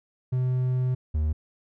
triangle tone pair in turn, 127.3 / 76.73 Hz, C3 / D#2, -47 / -24 cents, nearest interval major sixth, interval 877 cents, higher first, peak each -20 dBFS, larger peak neither, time 0.32-0.95 / 1.14-1.33 s, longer first, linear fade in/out 10 ms, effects none

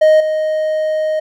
triangle tone with level steps, 622.3 Hz, D#5, in tune, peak -4 / -12 dBFS, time 0.01-1.2 s, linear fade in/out 10 ms, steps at 0.2 s, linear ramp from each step 5 ms, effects none

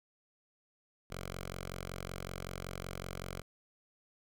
5% pulse tone with notch filter, 45.32 Hz, F#1, 35 cents flat, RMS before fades -43 dBFS, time 1.1-3.42 s, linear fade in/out 10 ms, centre 290 Hz, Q 0.94, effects none

